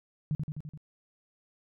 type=tone with echo; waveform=sine; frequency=151.2 Hz; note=D#3; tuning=49 cents flat; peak=-26 dBFS; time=0.31-0.35 s; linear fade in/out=0 ms; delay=85 ms; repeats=5; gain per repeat=-3 dB; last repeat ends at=0.775 s; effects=none